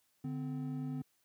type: tone pair together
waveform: triangle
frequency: 146.83 / 257.1 Hz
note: D3 / C4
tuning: 0 / -30 cents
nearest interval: minor seventh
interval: 970 cents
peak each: -37 / -37 dBFS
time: 0.24-1.02 s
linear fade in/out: 5 ms
effects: white hiss -75 dBFS RMS until 1.24 s + high-pass 60 Hz 12 dB/octave